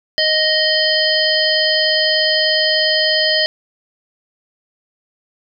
harmonic tone, 622.3 Hz, D#5, in tune, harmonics 1 / 3 / 5 / 7 / 8, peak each -19 / -19 / -19 / -19 / -19 dBFS, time 0.18-3.46 s, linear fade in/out 0 ms, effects none

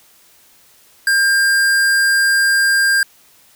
square tone, 1600 Hz, G6, 35 cents sharp, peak -12 dBFS, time 1.07-3.03 s, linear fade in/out 2 ms, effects white hiss -50 dBFS RMS until 3.55 s

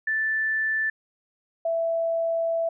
sine tone pair in turn, 1760 / 662.9 Hz, A6 / E5, 0 / +10 cents, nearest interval octave + perfect fourth, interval 1690 cents, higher first, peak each -22 dBFS, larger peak neither, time 0.07-0.9 / 1.65-2.69 s, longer second, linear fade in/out 5 ms, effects none

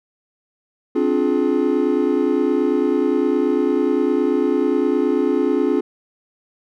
triangle chord, D half-diminished seventh, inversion third, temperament just, 264.3 / 293.7 / 352.4 / 422.9 Hz, C4 / D4 / F4 / Ab4, +18 / 0 / +16 / +31 cents, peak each -19 dBFS, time 0.95-5.81 s, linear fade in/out 10 ms, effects none

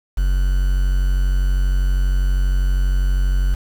triangle tone with quantisation, 46.25 Hz, F#1, in tune, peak -12 dBFS, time 0.17-3.55 s, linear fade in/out 10 ms, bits 6, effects none

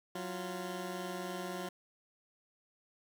15% pulse tone pair together, 183.62 / 347.2 Hz, F#3 / F4, -13 / -10 cents, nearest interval major seventh, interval 1103 cents, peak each -34 / -36 dBFS, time 0.15-1.69 s, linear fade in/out 5 ms, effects none

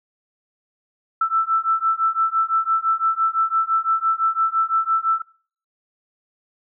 sine beating tone pair, 1323 / 1328.9 Hz, E6 / E6, +6 / +14 cents, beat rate 5.9 Hz, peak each -20 dBFS, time 1.21-5.22 s, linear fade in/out 5 ms, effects noise-tail reverb RT60 0.5 s tail -24 dB re dry

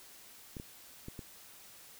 clicks, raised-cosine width 3 ms, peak -30 dBFS, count 4, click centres 0.568 / 0.599 / 1.084 / 1.192 s, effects white hiss -55 dBFS RMS until 1.99 s

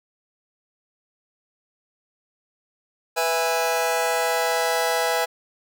sawtooth chord, E major, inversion second, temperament just, 494.4 / 659.3 / 824.1 Hz, B4 / E5 / G#5, +2 / 0 / -14 cents, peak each -21 dBFS, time 3.16-5.26 s, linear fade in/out 20 ms, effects none

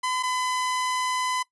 sawtooth tone pair in turn, 1014 / 1009.9 Hz, B5 / B5, +45 / +38 cents, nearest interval unison, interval 7 cents, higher first, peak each -21 dBFS, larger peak neither, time 0.03-0.23 / 0.23-1.43 s, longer second, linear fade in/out 10 ms, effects noise-tail reverb RT60 0.1 s tail -19 dB re dry + resampled to 24000 Hz

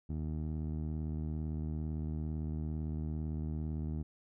15% pulse tone with low-pass filter, 77.78 Hz, D#2, in tune, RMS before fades -37 dBFS, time 0.09-4.03 s, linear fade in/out 10 ms, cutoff 290 Hz, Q 0.52, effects none

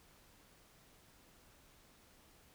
silence, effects pink hiss -65 dBFS RMS until 2.54 s

